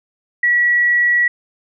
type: tone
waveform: sine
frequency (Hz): 1932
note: B6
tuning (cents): -39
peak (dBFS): -11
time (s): 0.43-1.28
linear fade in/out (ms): 5
effects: none